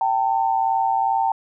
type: tone pair together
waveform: sine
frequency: 778 / 900.6 Hz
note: G5 / A5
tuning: -13 / +40 cents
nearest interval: minor third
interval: 253 cents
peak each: -20 / -20 dBFS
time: 0.01-1.32 s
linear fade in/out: 2 ms
effects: none